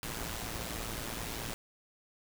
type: noise with amplitude modulation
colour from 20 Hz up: pink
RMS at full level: -36 dBFS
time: 0.03-1.54 s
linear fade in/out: 0 ms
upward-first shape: sine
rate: 114 Hz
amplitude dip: 65%
effects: none